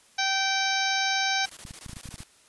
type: harmonic tone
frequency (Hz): 776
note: G5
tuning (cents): -18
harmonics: 1 / 2 / 3 / 4 / 5 / 6 / 7 / 8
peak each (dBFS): -29 / -29 / -31 / -36 / -31 / -36 / -33 / -35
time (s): 0.18-1.46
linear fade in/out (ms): 10
type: noise bursts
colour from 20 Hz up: white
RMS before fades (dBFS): -43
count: 11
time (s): 1.44-2.234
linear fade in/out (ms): 0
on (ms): 54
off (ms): 20
type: clicks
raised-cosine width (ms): 5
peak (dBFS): -29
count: 10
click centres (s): 1.652 / 1.709 / 1.862 / 1.895 / 1.932 / 1.968 / 2.057 / 2.089 / 2.142 / 2.205
effects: white hiss -58 dBFS RMS until 2.48 s + resampled to 24000 Hz